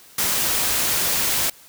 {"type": "noise", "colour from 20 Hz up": "white", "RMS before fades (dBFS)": -21, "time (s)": [0.18, 1.5], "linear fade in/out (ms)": 5, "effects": ["white hiss -48 dBFS RMS until 1.68 s"]}